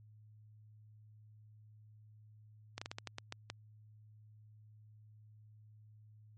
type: slowing click train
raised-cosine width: 0.2 ms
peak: -24 dBFS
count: 9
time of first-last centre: 2.78-3.501 s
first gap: 35 ms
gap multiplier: 1.26
effects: added 107 Hz sine -57 dBFS peak until 6.37 s + MP3 48 kbps